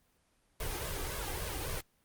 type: noise with flanger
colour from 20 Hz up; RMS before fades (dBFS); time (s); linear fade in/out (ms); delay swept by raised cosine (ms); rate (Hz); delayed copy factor
pink; -37; 0.6-1.81; 5; 1.8 to 2.52; 3.6; +1
effects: pink hiss -72 dBFS RMS until 2.04 s + Opus 24 kbps